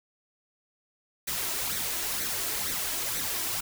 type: noise with flanger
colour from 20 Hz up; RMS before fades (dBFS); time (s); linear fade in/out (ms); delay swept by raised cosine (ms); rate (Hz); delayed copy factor
white; -31; 1.27-3.61; 10; 0.49 to 3.09; 2.1; +0.55
effects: none